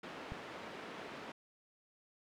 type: band-pass noise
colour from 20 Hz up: pink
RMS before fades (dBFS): -48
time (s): 0.03-1.32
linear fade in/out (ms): 5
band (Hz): 250 to 2600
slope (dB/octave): 12
type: click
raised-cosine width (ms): 5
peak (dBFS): -31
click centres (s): 0.321
effects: none